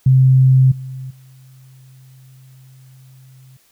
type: tone with level steps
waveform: sine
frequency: 130.81 Hz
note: C3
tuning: in tune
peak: -7 / -26 / -41 dBFS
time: 0.06-3.57 s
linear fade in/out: 5 ms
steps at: 0.71 / 1.1 s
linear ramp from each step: 10 ms
effects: white hiss -56 dBFS RMS until 3.71 s